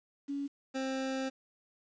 sine / 25% pulse tone pair in turn, 281.3 / 264.9 Hz, C#4 / C4, +26 / +22 cents, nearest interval minor second, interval 104 cents, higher first, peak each -33 / -29 dBFS, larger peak second, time 0.28-0.48 / 0.74-1.3 s, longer second, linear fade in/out 20 ms, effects resampled to 16000 Hz + 10-bit

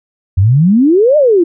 sine exponential two-way sweep, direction up then down, 87.31 to 622.3 to 323.9 Hz, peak -5 dBFS, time 0.37-1.44 s, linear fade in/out 10 ms, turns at 1.17 s, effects none

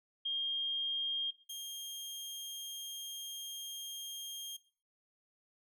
sine / sawtooth tone pair in turn, 3220 / 3220 Hz, G7 / G7, +46 / +46 cents, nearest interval unison, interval 0 cents, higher neither, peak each -32 / -38 dBFS, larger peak first, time 0.25-1.31 / 1.49-4.57 s, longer second, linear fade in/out 10 ms, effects noise-tail reverb RT60 0.4 s tail -17 dB re dry

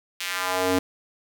square tone with high-pass filter sweep, 92.5 Hz, F#2, in tune, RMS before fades -25 dBFS, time 0.2-0.79 s, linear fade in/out 5 ms, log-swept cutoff 2800 to 270 Hz, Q 1.4, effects none

